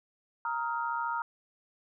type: tone cluster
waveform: sine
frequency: 934 / 1262 / 1396 Hz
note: A#5 / D#6 / F6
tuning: +3 / +24 / -1 cents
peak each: -32 / -36 / -36 dBFS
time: 0.45-1.22 s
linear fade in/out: 2 ms
effects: none